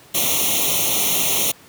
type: noise with comb filter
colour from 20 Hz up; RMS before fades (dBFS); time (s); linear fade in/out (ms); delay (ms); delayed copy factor
white; -19; 0.14-1.52; 10; 0.31; +1
effects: pink hiss -47 dBFS RMS until 1.68 s + high-pass 100 Hz 12 dB/octave

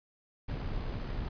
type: noise with amplitude modulation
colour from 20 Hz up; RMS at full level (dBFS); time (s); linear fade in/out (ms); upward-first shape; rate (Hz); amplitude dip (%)
brown; -34; 0.48-1.29; 10; sine; 67.8; 35
effects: resampled to 11025 Hz

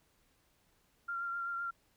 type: tone with vibrato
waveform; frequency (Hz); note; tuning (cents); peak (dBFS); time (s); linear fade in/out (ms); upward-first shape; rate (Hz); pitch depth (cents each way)
sine; 1383; F6; -17; -35; 1.08-1.71; 10; triangle; 7.8; 24
effects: pink hiss -72 dBFS RMS until 1.96 s

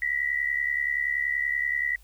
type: tone pair together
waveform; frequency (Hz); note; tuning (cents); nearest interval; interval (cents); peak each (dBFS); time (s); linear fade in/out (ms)
sine; 1918.5 / 1989; A#6 / B6; +49 / +12; minor second; 63; -27 / -27; 0.02-1.96; 2
effects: added 50 Hz sine -51 dBFS peak until 2.03 s + white hiss -61 dBFS RMS until 2.03 s

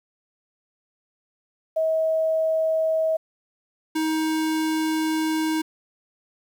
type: tone pair in turn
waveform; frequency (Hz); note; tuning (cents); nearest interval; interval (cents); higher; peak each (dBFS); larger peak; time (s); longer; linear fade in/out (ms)
sine / square; 640 / 315.6; D#5 / D#4; +49 / +25; octave; 1224; first; -19 / -22; first; 1.76-3.17 / 3.95-5.62; second; 10
effects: 9-bit

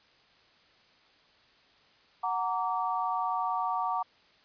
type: chord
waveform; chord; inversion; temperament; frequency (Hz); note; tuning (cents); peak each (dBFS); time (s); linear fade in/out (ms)
sine; Gb augmented; none; just; 740 / 925 / 1156.2; Gb5 / Bb5 / D6; 0 / -14 / -27; -32; 2.23-4.03; 10
effects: white hiss -62 dBFS RMS until 4.44 s + resampled to 11025 Hz

